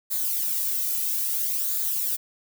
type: noise with flanger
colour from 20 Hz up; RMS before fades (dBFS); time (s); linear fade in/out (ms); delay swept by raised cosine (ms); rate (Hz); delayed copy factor
violet; -26; 0.1-2.17; 20; 0.35 to 1.85; 0.6; -0.6
effects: none